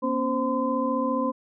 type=tone cluster; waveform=sine; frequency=240.5 / 275.3 / 522 / 1024 Hz; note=B3 / C#4 / C5 / C6; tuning=-46 / -12 / -4 / -38 cents; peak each=-28 dBFS; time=0.02-1.32 s; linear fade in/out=20 ms; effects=none